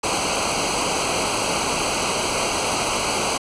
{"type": "noise with comb filter", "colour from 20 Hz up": "pink", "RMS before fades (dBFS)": -22, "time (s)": [0.03, 3.38], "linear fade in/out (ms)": 10, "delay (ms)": 0.56, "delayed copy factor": -0.85, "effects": ["resampled to 22050 Hz"]}